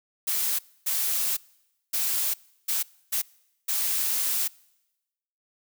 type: noise bursts at uneven times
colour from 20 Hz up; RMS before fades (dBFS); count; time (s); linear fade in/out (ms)
blue; -26; 6; 0.27-0.59 / 0.86-1.37 / 1.93-2.34 / 2.68-2.83 / 3.12-3.22 / 3.68-4.48; 10
effects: noise-tail reverb RT60 1.0 s tail -25 dB re dry